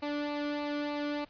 sawtooth tone with flanger, 292.7 Hz, D4, 6 cents flat, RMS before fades -34 dBFS, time 0.02-1.25 s, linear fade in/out 10 ms, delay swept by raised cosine 0.59 to 1.11 ms, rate 3.3 Hz, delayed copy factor -0.55, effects pink hiss -61 dBFS RMS until 1.29 s + resampled to 11025 Hz

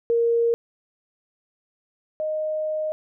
sine tone pair in turn, 466.2 / 619.6 Hz, A#4 / D#5, 0 / -7 cents, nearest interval perfect fourth, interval 493 cents, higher second, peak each -17 / -23 dBFS, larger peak first, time 0.1-0.54 / 2.2-2.92 s, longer second, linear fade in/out 0 ms, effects none

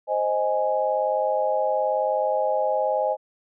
sine chord, Ab major, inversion first, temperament equal, 523.3 / 622.3 / 830.6 Hz, C5 / Eb5 / Ab5, 0 / 0 / 0 cents, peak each -25 / -24 / -25 dBFS, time 0.07-3.17 s, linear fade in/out 50 ms, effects none

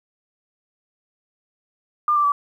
sine tone with pitch steps, 1200 / 1175.3 / 1151.1 Hz, D6 / D6 / D6, +37 / +1 / -35 cents, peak -15 dBFS, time 2.08-2.32 s, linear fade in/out 2 ms, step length 80 ms, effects 9-bit

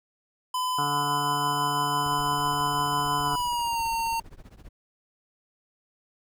square tone with pitch glide, 1009 to 914.6 Hz, B5 to A#5, +37 to -33 cents, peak -26 dBFS, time 0.54-4.2 s, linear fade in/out 5 ms, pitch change -170 cents, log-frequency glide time 3.22-3.83 s
harmonic tone, 145 Hz, D3, 22 cents flat, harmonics 1 / 2 / 3 / 5 / 6 / 7 / 8 / 9 / 10, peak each -34 / -37 / -39 / -34 / -39 / -39 / -39 / -36 / -38 dBFS, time 0.78-3.36 s, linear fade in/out 5 ms
brown noise with tremolo, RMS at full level -41 dBFS, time 2.05-4.69 s, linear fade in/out 10 ms, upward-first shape triangle, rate 15 Hz, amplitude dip 100%
effects none

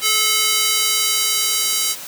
square tone with high-pass filter sweep, 432.9 Hz, A4, 28 cents flat, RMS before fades -18 dBFS, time 0.01-1.96 s, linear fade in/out 50 ms, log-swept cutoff 2600 to 4800 Hz, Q 0.73, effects white hiss -33 dBFS RMS until 2.07 s + high-pass 150 Hz 12 dB/octave

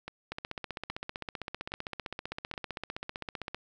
two click trains, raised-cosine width 0.3 ms, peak -23 / -20 dBFS, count 4 / 51, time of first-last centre 0.08-2.539 / 0.32-3.546 s, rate 1.22 / 15.5 Hz, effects none

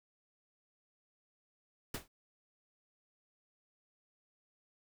pink noise with exponential decay, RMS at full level -35 dBFS, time 1.94-2.08 s, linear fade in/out 5 ms, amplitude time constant 30 ms, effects none

